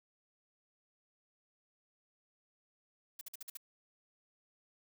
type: noise bursts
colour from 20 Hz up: blue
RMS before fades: -45 dBFS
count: 6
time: 3.19-3.572 s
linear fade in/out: 5 ms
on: 22 ms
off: 50 ms
effects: none